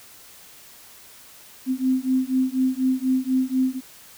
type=beating tone pair; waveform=sine; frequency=257.4 / 261.5 Hz; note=C4 / C4; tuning=-28 / -1 cents; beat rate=4.1 Hz; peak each=-22 dBFS; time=1.66-3.81 s; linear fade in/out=50 ms; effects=white hiss -47 dBFS RMS until 4.17 s